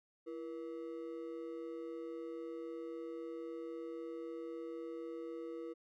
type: ring-modulated tone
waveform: triangle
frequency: 406.6 Hz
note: G#4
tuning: 37 cents flat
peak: -37 dBFS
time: 0.26-5.74 s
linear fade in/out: 20 ms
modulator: 71.9 Hz
effects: none